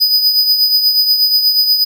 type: tone with tremolo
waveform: square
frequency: 4978 Hz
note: D#8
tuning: in tune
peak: -7 dBFS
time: 0-1.85 s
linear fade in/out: 20 ms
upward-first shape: triangle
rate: 8.3 Hz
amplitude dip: 60%
effects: none